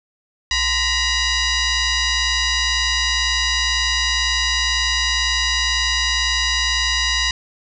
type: tone with frequency modulation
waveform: sine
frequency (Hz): 1031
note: C6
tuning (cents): -26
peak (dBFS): -16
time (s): 0.51-7.31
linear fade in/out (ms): 2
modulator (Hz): 970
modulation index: 4.9
effects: none